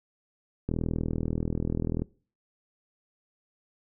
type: click train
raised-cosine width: 3 ms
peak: -16 dBFS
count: 55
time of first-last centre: 0.69-2.02 s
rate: 40.6 Hz
effects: noise-tail reverb RT60 0.4 s tail -21 dB re dry